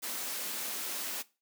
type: high-pass noise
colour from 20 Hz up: white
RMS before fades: -37 dBFS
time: 0.02-1.23 s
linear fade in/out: 20 ms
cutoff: 190 Hz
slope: 96 dB/octave
effects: noise-tail reverb RT60 0.3 s tail -20 dB re dry